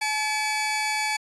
sawtooth tone pair together, 856.7 / 2287 Hz, A5 / D7, -46 / -47 cents, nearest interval octave + perfect fourth, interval 1699 cents, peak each -23 dBFS, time 0.01-1.17 s, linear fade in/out 10 ms, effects resampled to 24000 Hz

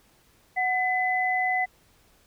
sine tone pair together, 740 / 2012 Hz, F#5 / B6, 0 / +32 cents, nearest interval octave + perfect fourth, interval 1732 cents, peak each -25 dBFS, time 0.56-1.66 s, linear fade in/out 20 ms, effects pink hiss -61 dBFS RMS until 2.26 s

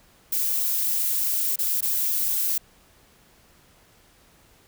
violet noise with dropouts, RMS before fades -24 dBFS, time 0.32-2.58 s, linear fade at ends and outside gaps 5 ms, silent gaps 1.559-1.588 / 1.808-1.825 s, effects pink hiss -57 dBFS RMS until 4.67 s

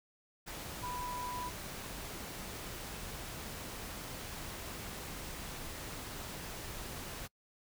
sine tone in noise, 987.8 Hz, B5, in tune, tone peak -39 dBFS, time 0.82-1.5 s, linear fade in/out 20 ms, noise pink, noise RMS -44 dBFS, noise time 0.46-7.28 s, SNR +2 dB, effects noise-tail reverb RT60 0.1 s tail -25 dB re dry

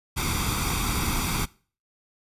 pink noise with comb filter, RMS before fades -26 dBFS, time 0.16-1.46 s, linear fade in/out 20 ms, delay 0.85 ms, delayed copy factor +0.75, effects noise-tail reverb RT60 0.4 s tail -21 dB re dry + resampled to 32000 Hz

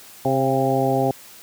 harmonic tone with a mistuned harmonic, 133 Hz, C3, 29 cents sharp, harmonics 1 / 2 / 3 / 4 / 5 / 6, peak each -24 / -24 / -24 / -24 / -24 / -24 dBFS, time 0.25-1.11 s, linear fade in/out 2 ms, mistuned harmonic 5, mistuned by +41 cents, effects white hiss -44 dBFS RMS until 1.42 s + high-pass 80 Hz 12 dB/octave

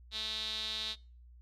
sawtooth tone with band-pass filter, 217.8 Hz, A3, 17 cents flat, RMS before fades -38 dBFS, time 0.11-0.96 s, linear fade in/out 50 ms, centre 3800 Hz, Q 8.4, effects noise-tail reverb RT60 0.4 s tail -23 dB re dry + added 60 Hz sine -53 dBFS peak until 1.41 s

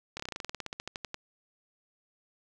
slowing click train, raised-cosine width 0.2 ms, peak -19 dBFS, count 19, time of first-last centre 0.17-1.144 s, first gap 26 ms, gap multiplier 1.08, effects none

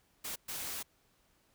white noise bursts at uneven times, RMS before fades -40 dBFS, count 2, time 0.24-0.36 / 0.48-0.83 s, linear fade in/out 10 ms, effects pink hiss -71 dBFS RMS until 1.54 s

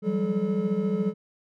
triangle tone cluster, 168.9 / 186 / 200.2 / 431.2 Hz, E3 / F#3 / G3 / A4, +42 / +9 / +37 / -35 cents, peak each -33 / -26 / -25 / -27 dBFS, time 0.02-1.14 s, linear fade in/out 50 ms, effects none

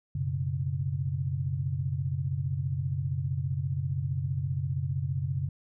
sine chord, F# suspended fourth, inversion none, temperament equal, 92.5 / 123.47 / 138.59 Hz, F#2 / B2 / C#3, 0 / 0 / 0 cents, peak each -33 / -34 / -30 dBFS, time 0.15-5.49 s, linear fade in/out 5 ms, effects none

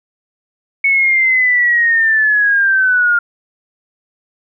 sine linear sweep, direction down, 2217 to 1405 Hz, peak -9 dBFS, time 0.84-3.19 s, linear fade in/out 5 ms, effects none

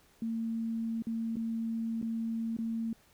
sine tone with dropouts, 226.9 Hz, A#3, 47 cents flat, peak -31 dBFS, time 0.22-2.93 s, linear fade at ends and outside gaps 2 ms, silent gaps 1.022-1.069 / 1.358-1.367 / 2.016-2.026 / 2.567-2.587 s, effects pink hiss -64 dBFS RMS until 3.13 s

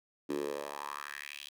10% pulse tone with high-pass filter sweep, 72 Hz, D2, 34 cents flat, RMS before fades -40 dBFS, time 0.29-1.49 s, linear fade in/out 10 ms, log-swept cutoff 300 to 3400 Hz, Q 3.5, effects none

